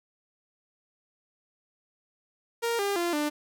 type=tone with pitch steps; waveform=sawtooth; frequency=466.4 / 401.4 / 345.4 / 297.2 Hz; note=A#4 / G4 / F4 / D4; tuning=+1 / +41 / -19 / +21 cents; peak=-22 dBFS; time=2.62-3.3 s; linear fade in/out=20 ms; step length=170 ms; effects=none